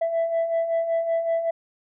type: beating tone pair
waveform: sine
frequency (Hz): 659.3 / 664.6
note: E5 / E5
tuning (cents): 0 / +14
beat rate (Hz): 5.3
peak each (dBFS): -27 / -20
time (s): 0.01-1.51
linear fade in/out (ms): 10
effects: tanh soft clip ceiling -18 dBFS